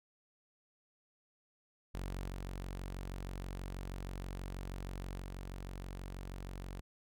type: tone with level steps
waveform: sawtooth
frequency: 46.25 Hz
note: F#1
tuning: in tune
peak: -35 / -37 / -39 dBFS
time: 1.94-6.81 s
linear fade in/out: 10 ms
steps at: 2.29 / 5.21 s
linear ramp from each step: 2 ms
effects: none